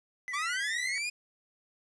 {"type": "tone with vibrato", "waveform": "triangle", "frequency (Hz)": 1975.5, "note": "B6", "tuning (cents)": 0, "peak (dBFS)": -33, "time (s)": [0.28, 0.98], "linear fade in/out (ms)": 0, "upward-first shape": "square", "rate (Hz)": 14, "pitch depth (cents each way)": 31}
{"type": "linear sweep", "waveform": "sawtooth", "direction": "up", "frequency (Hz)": [1108.7, 2489], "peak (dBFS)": -28, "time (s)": [0.33, 1.1], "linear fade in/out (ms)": 10}
{"effects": ["resampled to 22050 Hz", "10-bit"]}